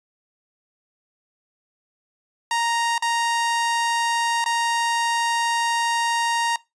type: tone with dropouts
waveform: sawtooth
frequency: 932.3 Hz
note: A#5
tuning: in tune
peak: -16 dBFS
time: 2.51-6.56 s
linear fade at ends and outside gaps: 2 ms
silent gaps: 2.98-3.023 / 4.442-4.46 s
effects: noise-tail reverb RT60 0.2 s tail -20 dB re dry + resampled to 22050 Hz